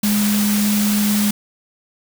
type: tone in noise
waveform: sine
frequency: 207.7 Hz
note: G#3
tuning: in tune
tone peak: -15 dBFS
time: 0.03-1.31 s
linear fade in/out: 5 ms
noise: white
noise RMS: -23 dBFS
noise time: 0.03-1.31 s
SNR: +5 dB
effects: none